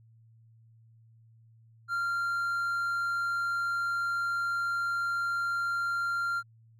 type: tone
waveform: triangle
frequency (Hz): 1387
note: F6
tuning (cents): -12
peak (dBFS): -26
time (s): 1.88-6.43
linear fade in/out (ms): 50
effects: added 113 Hz sine -56 dBFS peak until 6.79 s